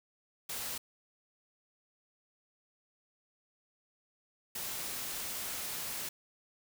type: noise bursts at uneven times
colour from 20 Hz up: white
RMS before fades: -39 dBFS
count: 2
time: 0.49-0.78 / 4.55-6.09 s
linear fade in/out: 5 ms
effects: none